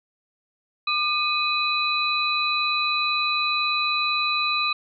sine tone cluster, 1200 / 2512 / 3971 Hz, D6 / D#7 / B7, +37 / +16 / +9 cents, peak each -25 dBFS, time 0.87-4.73 s, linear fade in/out 5 ms, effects none

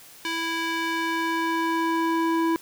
square tone with band-pass filter sweep, 329.5 Hz, E4, 1 cent flat, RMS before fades -25 dBFS, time 0.25-2.56 s, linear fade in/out 0 ms, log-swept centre 2700 to 670 Hz, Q 0.91, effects white hiss -48 dBFS RMS until 2.61 s

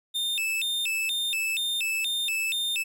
45% pulse tone with vibrato, 3087 Hz, G7, 27 cents flat, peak -25 dBFS, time 0.14-2.84 s, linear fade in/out 20 ms, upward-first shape square, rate 2.1 Hz, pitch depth 280 cents each way, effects 11-bit

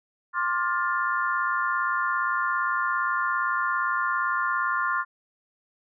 sine chord, D minor seventh, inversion third, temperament just, 1057.2 / 1174.7 / 1409.6 / 1762 Hz, C6 / D6 / F6 / A6, +18 / 0 / +16 / +2 cents, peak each -27 / -31 / -27 / -31 dBFS, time 0.33-5.05 s, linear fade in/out 50 ms, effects none

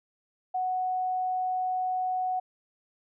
sine tone, 740 Hz, F#5, in tune, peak -26 dBFS, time 0.54-2.4 s, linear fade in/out 10 ms, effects none

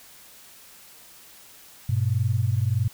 sine tone pair together, 99.74 / 121.3 Hz, G2 / B2, +30 / -31 cents, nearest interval minor third, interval 339 cents, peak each -23 dBFS, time 1.89-2.88 s, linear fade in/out 5 ms, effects white hiss -49 dBFS RMS until 2.93 s

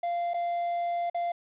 triangle tone with dropouts, 693 Hz, F5, 14 cents flat, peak -25 dBFS, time 0.03-1.32 s, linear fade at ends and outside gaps 5 ms, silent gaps 0.336-0.342 / 1.099-1.145 s, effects resampled to 8000 Hz + 10-bit

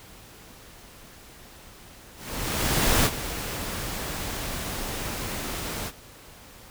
pink noise with ADSR envelope, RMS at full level -20 dBFS, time 2.15-5.92 s, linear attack 900 ms, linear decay 48 ms, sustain -12 dB, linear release 49 ms, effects pink hiss -48 dBFS RMS until 6.7 s

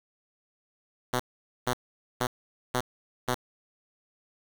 5% pulse tone bursts, 125 Hz, B2, 21 cents sharp, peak -14 dBFS, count 5, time 1.13-3.345 s, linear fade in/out 5 ms, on 67 ms, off 470 ms, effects 7-bit

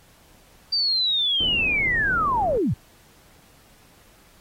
sine linear sweep, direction down, 4699 to 75.9 Hz, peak -19 dBFS, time 0.72-2.74 s, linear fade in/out 10 ms
pink low-pass noise, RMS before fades -33 dBFS, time 1.4-2.58 s, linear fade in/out 5 ms, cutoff 530 Hz, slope 12 dB/octave
effects pink hiss -55 dBFS RMS until 4.4 s + AAC 48 kbps

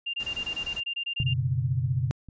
sine tone bursts, 2794 Hz, F7, in tune, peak -28 dBFS, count 13, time 0.06-1.337 s, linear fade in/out 10 ms, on 77 ms, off 23 ms
pink noise, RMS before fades -43 dBFS, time 0.19-0.81 s, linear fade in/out 20 ms
sine chord, F# suspended fourth, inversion none, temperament just, 92.5 / 123.33 / 138.75 Hz, F#2 / B2 / C#3, 0 / -2 / +2 cents, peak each -32 / -26 / -28 dBFS, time 1.2-2.11 s, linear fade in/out 0 ms
click, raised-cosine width 5 ms, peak -32 dBFS, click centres 2.287 s
effects resampled to 16000 Hz

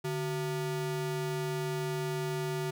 square ring-modulated tone, 263 Hz, C4, 9 cents sharp, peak -29 dBFS, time 0.04-2.71 s, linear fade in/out 10 ms, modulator 114 Hz, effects none

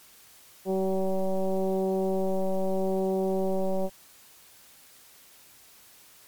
sine tone with frequency modulation, 189.6 Hz, F#3, 43 cents sharp, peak -23 dBFS, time 0.65-3.9 s, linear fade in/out 50 ms, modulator 190 Hz, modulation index 2.5, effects white hiss -54 dBFS RMS until 6.27 s + MP3 96 kbps

